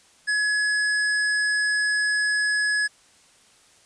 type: tone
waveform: square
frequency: 1690 Hz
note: G#6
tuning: 30 cents sharp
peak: -21 dBFS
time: 0.27-2.88 s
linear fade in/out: 20 ms
effects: white hiss -56 dBFS RMS until 3.85 s + resampled to 22050 Hz